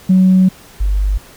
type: tone pair in turn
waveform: sine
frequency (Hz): 186.5 / 49.4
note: F#3 / G1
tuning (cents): +14 / +14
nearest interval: octave + major seventh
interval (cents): 2300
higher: first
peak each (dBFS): -5 / -11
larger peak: first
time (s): 0.09-0.49 / 0.8-1.18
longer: first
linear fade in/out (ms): 10
effects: tanh soft clip ceiling -2 dBFS + pink hiss -41 dBFS RMS until 1.36 s